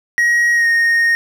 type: tone with pitch glide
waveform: triangle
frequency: 1895 to 1854.9 Hz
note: A#6 to A#6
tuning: +28 to -9 cents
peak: -9 dBFS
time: 0.18-1.15 s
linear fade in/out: 0 ms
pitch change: -37 cents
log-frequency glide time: 0.53-0.67 s
effects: none